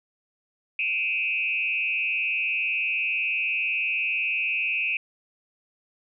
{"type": "tone with frequency modulation", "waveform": "sine", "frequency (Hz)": 2526, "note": "D#7", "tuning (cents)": 26, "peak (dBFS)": -23, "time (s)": [0.79, 4.97], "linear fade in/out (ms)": 2, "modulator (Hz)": 166, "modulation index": 1, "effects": []}